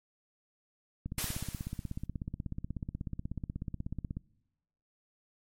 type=click train; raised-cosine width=5 ms; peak=-24 dBFS; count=52; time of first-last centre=1.06-4.17 s; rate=16.4 Hz
type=noise with exponential decay; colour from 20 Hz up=white; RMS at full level=-33 dBFS; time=1.18-2.06 s; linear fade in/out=5 ms; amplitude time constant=190 ms
effects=noise-tail reverb RT60 1.0 s tail -25 dB re dry + MP3 64 kbps

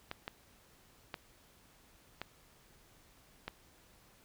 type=clicks; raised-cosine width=0.3 ms; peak=-23 dBFS; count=5; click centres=0.114 / 0.279 / 1.142 / 2.216 / 3.48 s; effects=pink hiss -64 dBFS RMS until 4.24 s

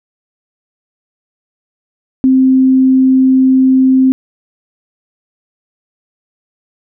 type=tone; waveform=sine; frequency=261.6 Hz; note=C4; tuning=in tune; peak=-5 dBFS; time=2.24-4.12 s; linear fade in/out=0 ms; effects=none

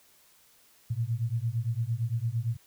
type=beating tone pair; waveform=sine; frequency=111.5 / 120.3 Hz; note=A2 / B2; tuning=+23 / -45 cents; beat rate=8.8 Hz; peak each=-30 dBFS; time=0.9-2.57 s; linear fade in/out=10 ms; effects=white hiss -61 dBFS RMS until 2.66 s

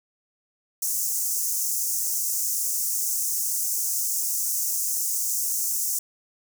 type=high-pass noise; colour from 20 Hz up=pink; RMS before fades=-26 dBFS; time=0.82-5.99 s; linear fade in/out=5 ms; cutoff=5900 Hz; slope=48 dB/octave; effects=none

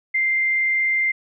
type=tone with frequency modulation; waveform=sine; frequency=2093 Hz; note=C7; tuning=in tune; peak=-17 dBFS; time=0.14-1.12 s; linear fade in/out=10 ms; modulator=37.5 Hz; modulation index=0.26; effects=none

